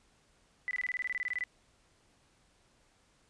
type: tone bursts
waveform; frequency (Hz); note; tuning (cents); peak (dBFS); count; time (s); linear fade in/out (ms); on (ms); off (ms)
sine; 1993; B6; +15; -31; 15; 0.68-1.438; 0; 30; 22
effects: pink hiss -68 dBFS RMS until 3.29 s + resampled to 22050 Hz